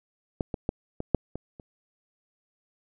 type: clicks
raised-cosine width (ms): 2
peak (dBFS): -13 / -17 / -12 / -18 / -6 / -21 / -30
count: 7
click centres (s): 0.408 / 0.542 / 0.691 / 1.004 / 1.147 / 1.356 / 1.598
effects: none